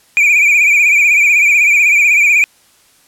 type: tone with vibrato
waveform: triangle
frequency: 2369 Hz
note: D7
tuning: 14 cents sharp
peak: -5 dBFS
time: 0.17-2.44 s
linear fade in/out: 0 ms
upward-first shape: triangle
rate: 16 Hz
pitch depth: 92 cents each way
effects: white hiss -50 dBFS RMS until 3.07 s + low-pass 12000 Hz 12 dB/octave